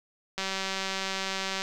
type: click train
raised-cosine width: 0.2 ms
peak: -14 dBFS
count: 239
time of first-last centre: 0.38-1.62 s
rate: 192 Hz
effects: none